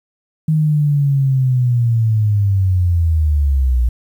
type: linear sweep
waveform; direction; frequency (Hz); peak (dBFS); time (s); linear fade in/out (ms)
sine; down; 157.9 to 58.27; -11; 0.48-3.89; 5
effects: 8-bit